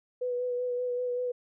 sine tone with vibrato, 493.9 Hz, B4, in tune, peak -28 dBFS, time 0.21-1.32 s, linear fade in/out 10 ms, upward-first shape sine, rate 5.2 Hz, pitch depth 20 cents each way, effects none

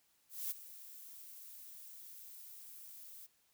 violet noise with ADSR envelope, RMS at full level -38 dBFS, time 0.29-3.27 s, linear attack 220 ms, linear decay 15 ms, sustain -15 dB, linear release 19 ms, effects white hiss -74 dBFS RMS until 3.53 s

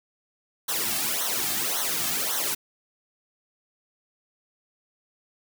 white noise with flanger, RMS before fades -27 dBFS, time 0.68-2.55 s, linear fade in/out 10 ms, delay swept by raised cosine 0.4 to 2.1 ms, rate 1.8 Hz, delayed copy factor -0.9, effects none

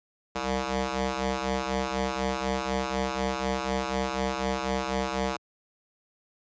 10% pulse ring-modulated tone, 130.81 Hz, C3, in tune, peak -15 dBFS, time 0.35-5.37 s, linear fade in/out 10 ms, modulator 325 Hz, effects high-pass 80 Hz 12 dB/octave + resampled to 16000 Hz

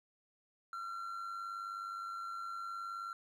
triangle tone with amplitude modulation, 1364 Hz, F6, 41 cents flat, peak -36 dBFS, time 0.73-3.13 s, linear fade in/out 2 ms, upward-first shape sine, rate 99.3 Hz, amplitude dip 50%, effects none

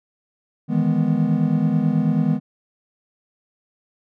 triangle chord, E major seventh, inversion third, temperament equal with one note detuned, 155.56 / 164.81 / 207.1 / 246.9 Hz, D#3 / E3 / G#3 / B3, 0 / 0 / -5 / 0 cents, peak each -20 dBFS, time 0.68-2.4 s, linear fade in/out 50 ms, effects none

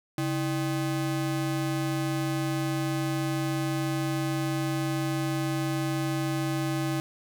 square ring-modulated tone, 230.9 Hz, A#3, 16 cents flat, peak -24 dBFS, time 0.18-7 s, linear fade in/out 0 ms, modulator 93.1 Hz, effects none

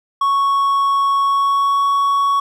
triangle tone with pitch glide, 1108.7 to 1117.1 Hz, C#6 to C#6, 0 to +13 cents, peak -11 dBFS, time 0.21-2.4 s, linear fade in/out 5 ms, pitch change +13 cents, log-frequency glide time 1.23-1.85 s, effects none

